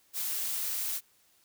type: noise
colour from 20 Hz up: blue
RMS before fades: -33 dBFS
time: 0.13-1.01 s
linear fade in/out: 50 ms
effects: white hiss -66 dBFS RMS until 1.44 s